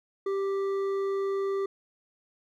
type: tone with hard clipping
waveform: sine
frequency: 392 Hz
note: G4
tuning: in tune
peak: -28 dBFS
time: 0.26-1.66 s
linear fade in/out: 5 ms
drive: 7 dB
effects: none